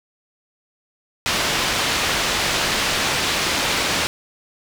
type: low-pass noise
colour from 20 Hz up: white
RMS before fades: -21 dBFS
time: 1.26-4.07 s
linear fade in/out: 0 ms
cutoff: 4300 Hz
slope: 12 dB/octave
effects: none